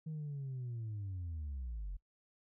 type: linear sweep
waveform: sine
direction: down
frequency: 159.6 to 42.56 Hz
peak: -37 dBFS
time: 0.06-1.97 s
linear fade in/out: 10 ms
effects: noise-tail reverb RT60 0.1 s tail -25 dB re dry + tanh soft clip ceiling -37 dBFS